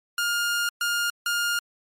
sawtooth tone bursts at uneven times, 1413 Hz, F6, 20 cents sharp, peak -19 dBFS, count 3, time 0.18-0.69 / 0.81-1.1 / 1.26-1.59 s, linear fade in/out 2 ms, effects MP3 64 kbps

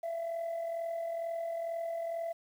sine tone with amplitude modulation, 669 Hz, E5, 25 cents sharp, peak -29 dBFS, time 0.03-2.33 s, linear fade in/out 10 ms, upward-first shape sine, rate 42.2 Hz, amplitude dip 55%, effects tanh soft clip ceiling -31 dBFS + 10-bit

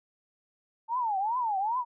sine tone with vibrato, 880 Hz, A5, in tune, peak -26 dBFS, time 0.88-1.85 s, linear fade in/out 50 ms, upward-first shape triangle, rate 2.5 Hz, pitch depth 280 cents each way, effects none

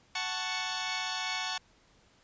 10% pulse chord, F# minor, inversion none, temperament equal, 740 / 880 / 1108.7 Hz, F#5 / A5 / C#6, 0 / 0 / 0 cents, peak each -28 dBFS, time 0.15-1.58 s, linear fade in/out 5 ms, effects pink hiss -64 dBFS RMS until 2.23 s + resampled to 16000 Hz

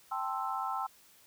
sine chord, A minor seventh, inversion third, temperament equal, 784 / 880 / 1046.5 / 1318.5 Hz, G5 / A5 / C6 / E6, 0 / 0 / 0 / 0 cents, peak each -37 / -39 / -38 / -37 dBFS, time 0.11-0.87 s, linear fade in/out 10 ms, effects white hiss -61 dBFS RMS until 1.26 s

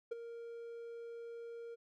triangle tone with ADSR envelope, 466.2 Hz, A#4, in tune, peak -32 dBFS, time 0.11-1.76 s, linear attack 11 ms, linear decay 15 ms, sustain -11 dB, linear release 25 ms, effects none

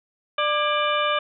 harmonic tone with a mistuned harmonic, 594 Hz, D5, 20 cents sharp, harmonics 1 / 2 / 3 / 4 / 5 / 6, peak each -25 / -23 / -30 / -29 / -29 / -32 dBFS, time 0.38-1.19 s, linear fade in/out 5 ms, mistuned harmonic 3, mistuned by -140 cents, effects none

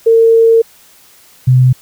sine tone pair in turn, 455 / 127.68 Hz, A#4 / C3, -42 / -42 cents, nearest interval octave + minor seventh, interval 2200 cents, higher first, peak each -4 dBFS, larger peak neither, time 0.06-0.62 / 1.47-1.73 s, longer first, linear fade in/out 10 ms, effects white hiss -44 dBFS RMS until 1.81 s

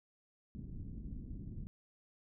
pink low-pass noise, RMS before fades -45 dBFS, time 0.55-1.67 s, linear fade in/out 0 ms, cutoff 250 Hz, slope 24 dB/octave, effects none

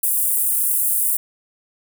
pink high-pass noise, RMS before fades -19 dBFS, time 0.03-1.17 s, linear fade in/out 5 ms, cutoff 9000 Hz, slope 48 dB/octave, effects none

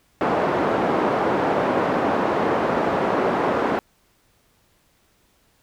pink band-pass noise, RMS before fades -21 dBFS, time 0.21-3.79 s, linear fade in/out 0 ms, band 310 to 1000 Hz, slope 12 dB/octave, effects pink hiss -62 dBFS RMS until 5.62 s

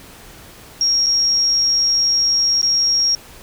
sine tone with dropouts, 5588 Hz, F8, in tune, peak -13 dBFS, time 0.81-3.15 s, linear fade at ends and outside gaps 1 ms, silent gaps 1.062-1.066 / 2.615-2.629 s, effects pink hiss -41 dBFS RMS until 3.42 s

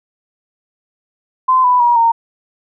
sine tone with pitch steps, 1030 / 992.6 / 956.6 / 921.9 Hz, C6 / B5 / A#5 / A#5, -28 / +8 / +44 / -19 cents, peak -8 dBFS, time 1.48-2.12 s, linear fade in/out 10 ms, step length 160 ms, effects none

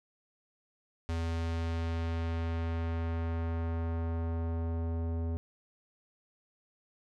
square tone with low-pass filter sweep, 82.9 Hz, E2, 10 cents sharp, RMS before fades -33 dBFS, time 1.09-5.37 s, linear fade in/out 0 ms, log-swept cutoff 6800 to 570 Hz, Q 0.72, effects none

